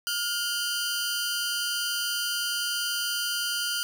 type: tone cluster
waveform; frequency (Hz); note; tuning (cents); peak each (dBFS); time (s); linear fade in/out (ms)
sawtooth; 1419 / 3079 / 4757; F6 / G7 / D8; +27 / -32 / +21; -27 / -29 / -29; 0.07-3.83; 0
effects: none